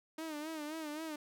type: tone with vibrato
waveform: sawtooth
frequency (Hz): 309.1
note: D#4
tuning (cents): -11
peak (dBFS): -36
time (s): 0.18-1.16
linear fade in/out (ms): 5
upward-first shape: sine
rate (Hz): 3.8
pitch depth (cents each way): 84
effects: none